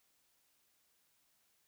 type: silence
effects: white hiss -75 dBFS RMS until 1.67 s